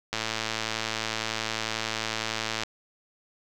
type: click train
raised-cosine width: 0.2 ms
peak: -11 dBFS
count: 279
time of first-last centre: 0.13-2.635 s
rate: 111 Hz
effects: none